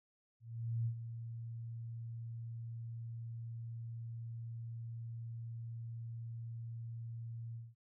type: tone with ADSR envelope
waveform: sine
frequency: 115.5 Hz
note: A#2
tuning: 16 cents flat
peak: -32 dBFS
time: 0.4-7.75 s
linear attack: 460 ms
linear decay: 82 ms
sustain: -10 dB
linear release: 200 ms
effects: none